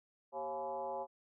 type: tone with frequency modulation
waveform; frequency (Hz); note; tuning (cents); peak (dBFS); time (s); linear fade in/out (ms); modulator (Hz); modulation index
sine; 695; F5; -9; -37; 0.32-1.07; 50; 153; 1.7
effects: none